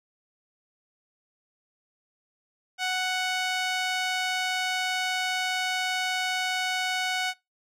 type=tone with band-pass filter; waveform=sawtooth; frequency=741 Hz; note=F#5; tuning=2 cents sharp; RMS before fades=-28 dBFS; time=2.78-7.34 s; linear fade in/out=50 ms; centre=2900 Hz; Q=0.69; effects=noise-tail reverb RT60 0.2 s tail -22 dB re dry